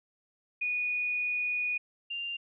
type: tone pair in turn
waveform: sine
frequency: 2464 / 2789 Hz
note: D#7 / F7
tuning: -17 / -3 cents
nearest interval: major second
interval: 214 cents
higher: second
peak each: -28 / -33 dBFS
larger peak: first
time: 0.61-1.78 / 2.1-2.37 s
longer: first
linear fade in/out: 10 ms
effects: none